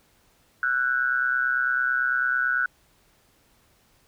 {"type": "tone with amplitude modulation", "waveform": "sine", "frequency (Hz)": 1480, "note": "F#6", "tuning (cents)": 0, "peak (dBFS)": -17, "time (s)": [0.63, 2.66], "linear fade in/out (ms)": 2, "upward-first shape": "sine", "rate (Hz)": 129, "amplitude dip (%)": 85, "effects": ["pink hiss -62 dBFS RMS until 4.07 s"]}